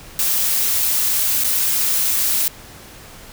blue noise with dropouts, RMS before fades -18 dBFS, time 0.19-2.48 s, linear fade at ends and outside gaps 1 ms, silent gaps 1.438-1.444 s, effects pink hiss -40 dBFS RMS until 3.32 s

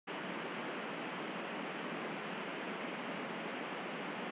pink band-pass noise, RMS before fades -42 dBFS, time 0.07-4.31 s, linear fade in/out 10 ms, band 170 to 3100 Hz, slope 48 dB/octave, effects resampled to 8000 Hz

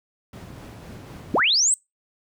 brown noise with tremolo, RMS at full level -33 dBFS, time 0.33-1.4 s, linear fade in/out 2 ms, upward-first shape sine, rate 4 Hz, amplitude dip 25%
sine linear sweep, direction up, 164.81 to 8372 Hz, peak -16 dBFS, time 1.34-1.74 s, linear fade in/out 0 ms
effects noise-tail reverb RT60 0.2 s tail -24 dB re dry + high-pass 100 Hz 12 dB/octave

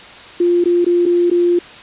sine tone with dropouts, 349.2 Hz, F4, in tune, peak -10 dBFS, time 0.4-1.59 s, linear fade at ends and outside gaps 5 ms, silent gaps 0.641-0.656 / 0.847-0.864 / 1.056-1.061 / 1.301-1.313 s, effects white hiss -36 dBFS RMS until 1.82 s + resampled to 8000 Hz

